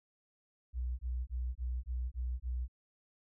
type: tone bursts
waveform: sine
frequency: 61.74 Hz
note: B1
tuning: in tune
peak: -33 dBFS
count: 7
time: 0.73-2.682 s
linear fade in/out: 50 ms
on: 260 ms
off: 22 ms
effects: none